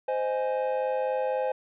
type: chord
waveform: triangle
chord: Ab major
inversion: first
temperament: just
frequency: 519.1 / 623 / 830.6 Hz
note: C5 / Eb5 / Ab5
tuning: -14 / +2 / 0 cents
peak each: -25 / -31 / -30 dBFS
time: 0.08-1.52 s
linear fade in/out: 5 ms
effects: resampled to 8000 Hz